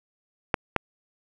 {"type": "clicks", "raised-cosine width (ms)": 0.5, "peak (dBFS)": -5, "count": 2, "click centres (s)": [0.542, 0.763], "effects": []}